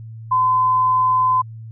sine tone, 1021 Hz, C6, 43 cents flat, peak -13 dBFS, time 0.31-1.42 s, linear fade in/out 10 ms, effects added 112 Hz sine -32 dBFS peak until 1.71 s

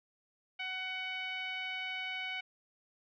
10% pulse tone with low-pass filter, 748 Hz, F#5, 19 cents sharp, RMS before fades -39 dBFS, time 0.59-2.41 s, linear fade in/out 10 ms, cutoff 2600 Hz, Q 4.6, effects none

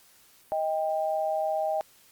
sine tone pair together, 628.6 / 792 Hz, D#5 / G5, +18 / +18 cents, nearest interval major third, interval 400 cents, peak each -27 / -29 dBFS, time 0.52-1.81 s, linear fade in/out 0 ms, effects white hiss -58 dBFS RMS until 2.11 s + Opus 48 kbps

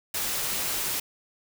white noise, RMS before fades -29 dBFS, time 0.14-1 s, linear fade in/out 5 ms, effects none

